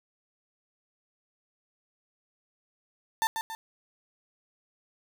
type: tone with echo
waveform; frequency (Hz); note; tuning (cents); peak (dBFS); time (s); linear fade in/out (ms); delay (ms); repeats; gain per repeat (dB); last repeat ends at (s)
35% pulse; 894; A5; +27; -22; 3.22-3.27; 0; 140; 2; -6; 3.55
effects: none